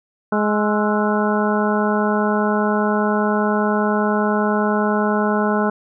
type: harmonic tone with a mistuned harmonic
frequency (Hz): 210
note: G#3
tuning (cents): +19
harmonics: 1 / 2 / 3 / 4 / 5 / 6 / 7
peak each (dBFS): -19 / -22 / -24 / -25 / -26 / -27 / -27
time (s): 0.32-5.7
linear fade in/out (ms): 5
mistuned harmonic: 6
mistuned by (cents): +87
effects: none